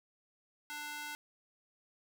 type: tone with high-pass filter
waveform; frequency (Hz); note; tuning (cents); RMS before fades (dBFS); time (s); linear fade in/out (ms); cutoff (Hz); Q
square; 296; D4; +14; -43; 0.7-1.15; 0; 1300; 1.1
effects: none